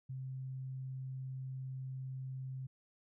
sine tone, 131.3 Hz, C3, 6 cents sharp, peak -40 dBFS, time 0.09-2.67 s, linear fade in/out 10 ms, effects none

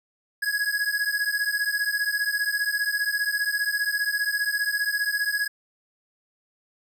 square beating tone pair, 1661.2 / 1676.2 Hz, G#6 / G#6, 0 / +16 cents, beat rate 15 Hz, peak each -27 dBFS, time 0.42-5.48 s, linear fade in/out 10 ms, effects none

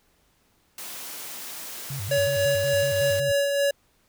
white high-pass noise, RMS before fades -37 dBFS, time 0.78-3.2 s, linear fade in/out 2 ms, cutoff 190 Hz, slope 12 dB/octave
sine tone with vibrato, 116.54 Hz, A#2, in tune, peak -30 dBFS, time 1.9-3.32 s, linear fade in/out 5 ms, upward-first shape square, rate 5.4 Hz, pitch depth 280 cents each way
square tone with tremolo, 564 Hz, C#5, 30 cents sharp, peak -20 dBFS, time 2.11-3.71 s, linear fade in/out 5 ms, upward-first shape sine, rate 3.4 Hz, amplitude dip 35%
effects pink hiss -65 dBFS RMS until 4.08 s

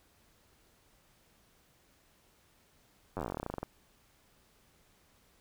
slowing click train, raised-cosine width 1 ms, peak -22 dBFS, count 20, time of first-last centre 3.17-3.63 s, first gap 10 ms, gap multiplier 1.09, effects pink hiss -67 dBFS RMS until 5.4 s

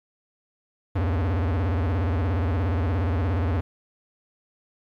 square tone with vibrato, 88.2 Hz, F2, 18 cents sharp, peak -22 dBFS, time 0.95-3.61 s, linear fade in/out 10 ms, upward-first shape sine, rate 17 Hz, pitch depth 230 cents each way, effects low-pass 2000 Hz 12 dB/octave + 10-bit

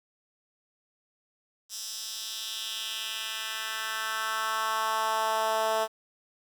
10% pulse tone with high-pass filter sweep, 220.4 Hz, A3, 3 cents sharp, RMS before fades -31 dBFS, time 1.69-5.88 s, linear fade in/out 50 ms, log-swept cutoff 5700 to 590 Hz, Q 2, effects 9-bit

